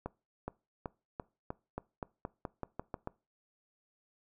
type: accelerating click train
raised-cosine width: 1 ms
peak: -23 dBFS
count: 13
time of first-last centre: 0.06-3.074 s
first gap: 420 ms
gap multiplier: 0.9
effects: noise-tail reverb RT60 0.3 s tail -22 dB re dry